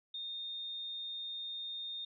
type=tone; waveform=sine; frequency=3660 Hz; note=A#7; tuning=32 cents flat; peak=-39 dBFS; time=0.14-2.05 s; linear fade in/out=5 ms; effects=none